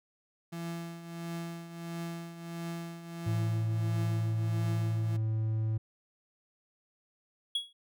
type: tone with tremolo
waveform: 35% pulse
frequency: 168.5 Hz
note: E3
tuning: 38 cents sharp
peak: -33 dBFS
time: 0.52-5.17 s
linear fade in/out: 10 ms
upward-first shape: triangle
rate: 1.5 Hz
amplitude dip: 70%
type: tone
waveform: triangle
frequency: 110 Hz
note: A2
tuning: in tune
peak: -26 dBFS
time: 3.26-5.78 s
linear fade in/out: 10 ms
type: tone with exponential decay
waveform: triangle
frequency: 3334 Hz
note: G#7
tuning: 6 cents sharp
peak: -24 dBFS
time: 7.55-7.73 s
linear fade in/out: 5 ms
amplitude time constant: 38 ms
effects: none